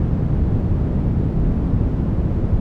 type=low-pass noise; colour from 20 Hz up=white; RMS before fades=-18 dBFS; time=0-2.6 s; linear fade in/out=2 ms; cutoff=150 Hz; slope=12 dB/octave; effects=none